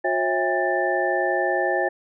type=tone cluster; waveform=sine; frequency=361.4 / 542 / 653 / 807 / 1769 Hz; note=F#4 / C#5 / E5 / G#5 / A6; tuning=-41 / -39 / -17 / -50 / +9 cents; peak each=-26 dBFS; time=0.04-1.89 s; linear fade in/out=10 ms; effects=none